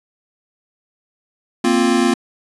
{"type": "chord", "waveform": "square", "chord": "Bb suspended second", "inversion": "none", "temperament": "equal", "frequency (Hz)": [233.1, 261.6, 349.2], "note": ["Bb3", "C4", "F4"], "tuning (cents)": [0, 0, 0], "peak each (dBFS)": -18, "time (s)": [1.64, 2.14], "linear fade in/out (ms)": 5, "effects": ["resampled to 24000 Hz"]}